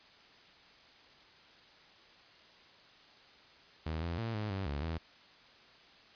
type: tone with pitch steps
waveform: sawtooth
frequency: 79.4 / 84.8 / 114.2 / 106.3 / 96.8 / 71.5 / 81.6 Hz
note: D#2 / E2 / A#2 / G#2 / G2 / D2 / E2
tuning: +36 / +50 / -35 / +41 / -21 / -46 / -17 cents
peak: -31 dBFS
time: 3.86-4.98 s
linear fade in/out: 5 ms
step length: 160 ms
effects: white hiss -59 dBFS RMS until 6.15 s + resampled to 11025 Hz